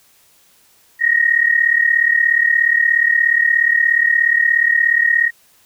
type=tone pair together; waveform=sine; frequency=1858 / 1894.9 Hz; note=A#6 / A#6; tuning=-6 / +28 cents; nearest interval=unison; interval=34 cents; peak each=-14 dBFS; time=0.99-5.31 s; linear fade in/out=50 ms; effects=white hiss -53 dBFS RMS until 5.65 s